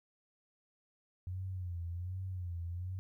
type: tone with vibrato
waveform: sine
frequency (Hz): 89.6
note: F2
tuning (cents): +45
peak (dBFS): -37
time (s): 1.27-2.99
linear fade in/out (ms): 0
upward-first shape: sine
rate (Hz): 1.3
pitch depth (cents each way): 89
effects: 13-bit